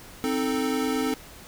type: chord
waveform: square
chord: A diminished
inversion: first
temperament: equal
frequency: 261.6 / 311.1 / 440 Hz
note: C4 / Eb4 / A4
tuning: 0 / 0 / 0 cents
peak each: -27 / -31 / -30 dBFS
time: 0.24-1.14 s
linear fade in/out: 0 ms
effects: pink hiss -46 dBFS RMS until 1.47 s